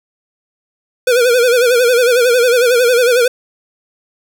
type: tone with vibrato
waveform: square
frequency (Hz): 487.7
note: B4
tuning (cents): -22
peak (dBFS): -9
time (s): 1.07-3.28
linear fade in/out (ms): 5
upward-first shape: sine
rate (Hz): 11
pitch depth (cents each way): 87
effects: none